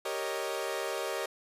sawtooth chord, Eb dominant seventh, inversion first, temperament equal, 392 / 466.2 / 554.4 / 622.3 Hz, G4 / Bb4 / Db5 / Eb5, 0 / 0 / 0 / 0 cents, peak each -34 dBFS, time 0.05-1.26 s, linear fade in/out 5 ms, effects resampled to 32000 Hz

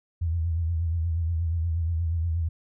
sine tone with vibrato, 83 Hz, E2, 12 cents sharp, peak -23 dBFS, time 0.21-2.49 s, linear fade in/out 10 ms, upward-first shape triangle, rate 8.4 Hz, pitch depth 87 cents each way, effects none

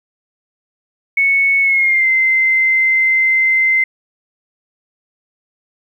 sine tone with pitch glide, 2210 to 2074 Hz, C#7 to C7, -6 to -16 cents, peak -10 dBFS, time 1.17-3.84 s, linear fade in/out 5 ms, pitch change -110 cents, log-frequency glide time 1.61-2.08 s, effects 8-bit

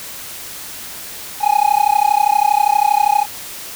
triangle tone with amplitude modulation, 830.6 Hz, G#5, in tune, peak -5 dBFS, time 1.4-3.26 s, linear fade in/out 50 ms, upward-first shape sine, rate 32.5 Hz, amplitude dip 100%, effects white hiss -31 dBFS RMS until 3.75 s

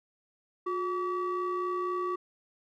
triangle ring-modulated tone, 392 Hz, G4, in tune, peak -24 dBFS, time 0.66-2.16 s, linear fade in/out 10 ms, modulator 752 Hz, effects none

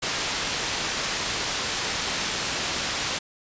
white low-pass noise, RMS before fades -28 dBFS, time 0.02-3.19 s, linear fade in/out 10 ms, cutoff 5800 Hz, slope 12 dB/octave, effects resampled to 16000 Hz

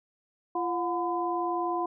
sine tone cluster, 343.9 / 721 / 1012 Hz, F4 / F#5 / B5, -27 / -45 / +42 cents, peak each -31 dBFS, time 0.55-1.86 s, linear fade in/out 5 ms, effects none

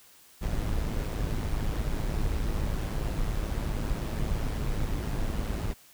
brown noise with amplitude modulation, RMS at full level -27 dBFS, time 0.41-5.74 s, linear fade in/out 20 ms, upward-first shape sine, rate 107 Hz, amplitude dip 50%, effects white hiss -56 dBFS RMS until 5.93 s

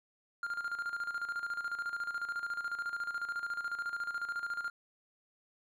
triangle tone with tremolo, 1400 Hz, F6, 4 cents sharp, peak -31 dBFS, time 0.43-4.7 s, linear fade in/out 2 ms, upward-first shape square, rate 14 Hz, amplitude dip 65%, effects none

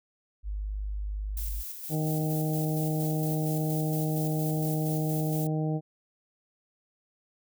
sine tone, 50.9 Hz, G#1, 34 cents flat, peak -30 dBFS, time 0.43-1.64 s, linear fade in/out 50 ms
violet noise with tremolo, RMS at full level -38 dBFS, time 1.37-5.47 s, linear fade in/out 2 ms, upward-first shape square, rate 4.3 Hz, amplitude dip 35%
harmonic tone, 155.56 Hz, D#3, in tune, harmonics 1 / 2 / 3 / 4 / 5, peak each -27 / -33 / -37 / -39 / -41 dBFS, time 1.89-5.81 s, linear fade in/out 50 ms
effects none

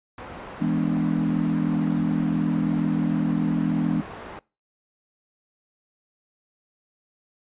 white low-pass noise, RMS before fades -39 dBFS, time 0.18-4.39 s, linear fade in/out 0 ms, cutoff 1100 Hz, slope 12 dB/octave
sine chord, E dominant seventh, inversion none, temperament equal, 164.81 / 207.7 / 246.9 / 293.7 Hz, E3 / G#3 / B3 / D4, 0 / 0 / 0 / 0 cents, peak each -26 dBFS, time 0.6-4.02 s, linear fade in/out 20 ms
effects noise-tail reverb RT60 0.3 s tail -23 dB re dry + resampled to 8000 Hz

